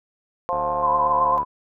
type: harmonic tone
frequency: 176.2 Hz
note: F3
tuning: 16 cents sharp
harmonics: 3 / 4 / 5 / 6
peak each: -27 / -27 / -28 / -25 dBFS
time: 0.49-1.38 s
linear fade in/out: 0 ms
type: click train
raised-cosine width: 1 ms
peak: -20 dBFS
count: 68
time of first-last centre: 0.53-1.431 s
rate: 74.4 Hz
type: tone with vibrato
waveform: sine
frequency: 1015 Hz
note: B5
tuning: 47 cents sharp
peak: -18 dBFS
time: 0.81-1.45 s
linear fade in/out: 50 ms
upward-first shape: sine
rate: 7.9 Hz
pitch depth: 56 cents each way
effects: none